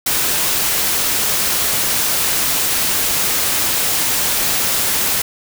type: noise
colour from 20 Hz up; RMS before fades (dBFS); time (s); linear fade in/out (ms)
white; -17; 0.06-5.22; 5
effects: none